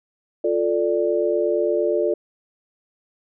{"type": "chord", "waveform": "sine", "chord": "D minor", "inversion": "first", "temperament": "equal with one note detuned", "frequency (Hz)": [351.5, 440, 587.3], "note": ["F4", "A4", "D5"], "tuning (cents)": [11, 0, 0], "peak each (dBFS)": -22, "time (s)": [0.44, 2.14], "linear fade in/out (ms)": 5, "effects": []}